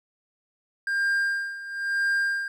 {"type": "tone with tremolo", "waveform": "triangle", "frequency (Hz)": 1600, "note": "G6", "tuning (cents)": 35, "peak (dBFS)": -19, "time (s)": [0.87, 2.48], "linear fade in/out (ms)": 2, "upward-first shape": "sine", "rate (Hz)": 1, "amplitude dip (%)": 80, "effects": []}